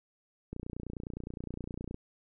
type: click train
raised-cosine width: 3 ms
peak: -26 dBFS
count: 43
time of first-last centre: 0.53-1.944 s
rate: 29.7 Hz
effects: none